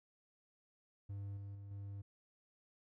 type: tone with level steps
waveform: triangle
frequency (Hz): 99.9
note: G2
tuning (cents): +33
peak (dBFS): -40 / -43 / -46 / -42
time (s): 1.09-2.02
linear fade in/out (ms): 10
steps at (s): 1.37 / 1.55 / 1.71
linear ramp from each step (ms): 2
effects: none